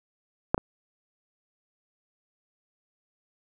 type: clicks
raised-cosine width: 1 ms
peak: -6 / -15 dBFS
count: 2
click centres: 0.545 / 0.579 s
effects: none